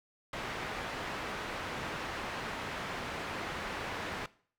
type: low-pass noise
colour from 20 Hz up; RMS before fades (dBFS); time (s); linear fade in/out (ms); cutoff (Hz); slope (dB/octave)
white; -39; 0.33-4.26; 2; 1900; 12
effects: noise-tail reverb RT60 0.5 s tail -20 dB re dry